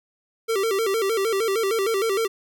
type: tone with vibrato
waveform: square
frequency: 420.2 Hz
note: G#4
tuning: 20 cents sharp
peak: -21 dBFS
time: 0.48-2.28 s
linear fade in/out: 20 ms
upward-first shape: square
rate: 6.5 Hz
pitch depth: 130 cents each way
effects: none

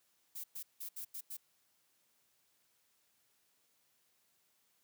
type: noise bursts at uneven times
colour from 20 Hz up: violet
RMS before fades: -44 dBFS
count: 6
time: 0.35-0.44 / 0.55-0.63 / 0.8-0.89 / 0.96-1.05 / 1.14-1.21 / 1.3-1.37 s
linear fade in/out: 10 ms
effects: white hiss -75 dBFS RMS until 4.83 s + high-pass 80 Hz 12 dB/octave

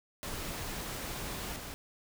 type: noise with level steps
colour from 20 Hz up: pink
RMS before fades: -39 / -43 dBFS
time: 0.23-1.74 s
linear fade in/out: 0 ms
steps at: 1.56 s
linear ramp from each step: 2 ms
effects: none

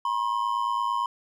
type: ring-modulated tone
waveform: triangle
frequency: 1016 Hz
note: B5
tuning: 49 cents sharp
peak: -19 dBFS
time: 0.05-1.06 s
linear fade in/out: 2 ms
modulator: 54.4 Hz
effects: none

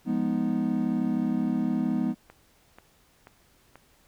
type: chord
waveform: triangle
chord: F half-diminished seventh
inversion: none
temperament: equal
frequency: 174.61 / 207.7 / 246.9 / 311.1 Hz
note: F3 / Ab3 / Cb4 / Eb4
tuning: 0 / 0 / 0 / 0 cents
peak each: -31 / -27 / -25 / -30 dBFS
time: 0.05-2.15 s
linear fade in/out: 50 ms
type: click train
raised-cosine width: 0.5 ms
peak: -31 dBFS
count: 4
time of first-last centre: 2.3-3.756 s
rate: 2.06 Hz
effects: pink hiss -62 dBFS RMS until 4.07 s

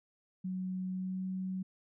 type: tone with pitch glide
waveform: sine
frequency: 185.5 to 187.33 Hz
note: F#3 to F#3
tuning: +5 to +22 cents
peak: -34 dBFS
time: 0.44-1.63 s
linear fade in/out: 10 ms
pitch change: +17 cents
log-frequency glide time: 0.9-1.25 s
effects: none

